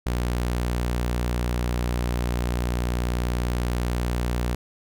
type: tone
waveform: sawtooth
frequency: 60.3 Hz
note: B1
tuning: 41 cents flat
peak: -19 dBFS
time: 0.06-4.55 s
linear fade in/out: 5 ms
effects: none